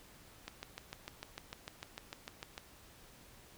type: click train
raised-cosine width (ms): 0.2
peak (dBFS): -25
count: 15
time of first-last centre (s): 0.48-2.579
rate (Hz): 6.67
effects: pink hiss -59 dBFS RMS until 3.57 s